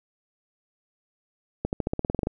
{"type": "accelerating click train", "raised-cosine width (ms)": 2, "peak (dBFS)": -12, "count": 12, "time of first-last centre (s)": [1.65, 2.271], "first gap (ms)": 79, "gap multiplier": 0.93, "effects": []}